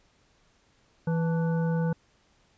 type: harmonic tone with a mistuned harmonic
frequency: 164.81 Hz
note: E3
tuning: in tune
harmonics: 1 / 3 / 5 / 7 / 9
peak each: -24 / -33 / -39 / -50 / -42 dBFS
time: 1.07-1.93 s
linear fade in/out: 5 ms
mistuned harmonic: 5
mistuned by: +110 cents
effects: pink hiss -65 dBFS RMS until 2.57 s + resampled to 16000 Hz